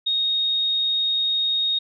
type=tone; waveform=sine; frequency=3729 Hz; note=A#7; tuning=in tune; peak=-19 dBFS; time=0.06-1.79 s; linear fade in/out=10 ms; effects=none